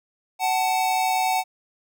square tone pair together, 749.3 / 880 Hz, F#5 / A5, +22 / 0 cents, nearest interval minor third, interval 278 cents, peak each -22 / -26 dBFS, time 0.39-1.44 s, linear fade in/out 50 ms, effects none

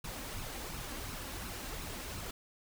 pink noise with flanger, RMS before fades -42 dBFS, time 0.04-2.31 s, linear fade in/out 5 ms, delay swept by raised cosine 0.74 to 3.74 ms, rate 2.8 Hz, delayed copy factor +0.55, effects none

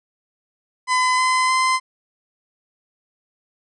30% pulse tone with pitch steps, 1013 / 1023.6 / 1034.3 Hz, B5 / C6 / C6, +44 / -38 / -20 cents, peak -13 dBFS, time 0.87-1.8 s, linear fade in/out 50 ms, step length 310 ms, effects resampled to 22050 Hz

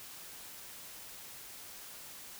silence, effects white hiss -49 dBFS RMS until 2.39 s

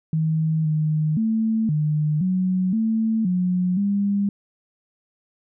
sine tone with pitch steps, 158.5 / 154.4 / 221.9 / 151.6 / 185 / 222.3 / 181.1 / 201 Hz, D#3 / D#3 / A3 / D#3 / F#3 / A3 / F#3 / G3, +32 / -13 / +15 / -45 / 0 / +18 / -37 / +44 cents, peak -18 dBFS, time 0.13-4.29 s, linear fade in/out 2 ms, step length 520 ms, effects none

